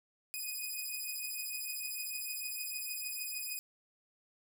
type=beating tone pair; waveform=5% pulse; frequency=2489 / 2495.6 Hz; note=D#7 / D#7; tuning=0 / +5 cents; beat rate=6.6 Hz; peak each=-31 dBFS; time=0.34-3.59 s; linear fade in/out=0 ms; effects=none